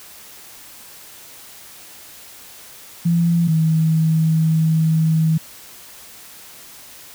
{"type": "tone pair in turn", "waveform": "sine", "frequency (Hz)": [169.5, 159.91], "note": ["E3", "D#3"], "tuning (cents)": [49, 48], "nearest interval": "minor second", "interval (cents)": 101, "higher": "first", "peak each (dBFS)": -13, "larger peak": "neither", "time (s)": [[3.05, 3.48], [3.48, 5.38]], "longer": "second", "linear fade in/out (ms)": 10, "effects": ["white hiss -41 dBFS RMS until 7.14 s"]}